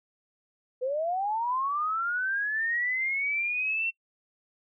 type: linear sweep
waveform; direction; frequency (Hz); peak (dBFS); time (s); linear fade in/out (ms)
sine; up; 490.2 to 2726; -26; 0.81-3.91; 20
effects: noise-tail reverb RT60 0.1 s tail -21 dB re dry